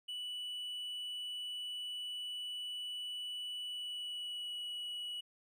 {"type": "tone with pitch glide", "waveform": "triangle", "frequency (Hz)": [2960, 2934], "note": ["F#7", "F#7"], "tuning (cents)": [0, -15], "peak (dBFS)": -38, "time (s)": [0.08, 5.21], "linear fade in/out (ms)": 10, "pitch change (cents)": -15, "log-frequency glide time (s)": [3.64, 4.55], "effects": []}